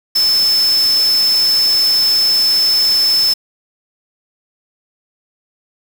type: tone in noise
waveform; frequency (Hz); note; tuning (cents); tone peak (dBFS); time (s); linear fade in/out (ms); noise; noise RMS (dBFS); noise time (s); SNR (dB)
sine; 5260; E8; -5; -10; 0.15-3.34; 10; white; -25; 0.15-3.34; +12
effects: none